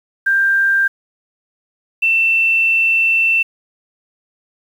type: tone pair in turn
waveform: sine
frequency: 1586 / 2680 Hz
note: G6 / E7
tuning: +20 / +28 cents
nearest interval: major sixth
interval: 908 cents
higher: second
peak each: -11 dBFS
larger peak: neither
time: 0.26-0.88 / 2.02-3.43 s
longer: second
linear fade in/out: 10 ms
effects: 7-bit